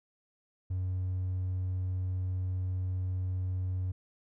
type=tone; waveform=triangle; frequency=92.5 Hz; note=F#2; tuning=in tune; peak=-27 dBFS; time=0.7-3.92 s; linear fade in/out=10 ms; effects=tanh soft clip ceiling -25 dBFS